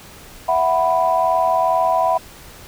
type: chord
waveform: sine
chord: E suspended second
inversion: none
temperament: just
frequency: 659.3 / 741.7 / 988.9 Hz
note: E5 / F#5 / B5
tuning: 0 / +4 / +2 cents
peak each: -18 dBFS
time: 0.48-2.18 s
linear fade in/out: 10 ms
effects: tanh soft clip ceiling -4 dBFS + pink hiss -41 dBFS RMS until 2.67 s